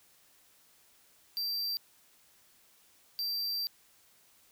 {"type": "tone bursts at uneven times", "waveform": "square", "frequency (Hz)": 4699, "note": "D8", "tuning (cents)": 0, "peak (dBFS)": -32, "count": 2, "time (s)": [[1.37, 1.77], [3.19, 3.67]], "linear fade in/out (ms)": 0, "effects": ["white hiss -64 dBFS RMS until 4.51 s"]}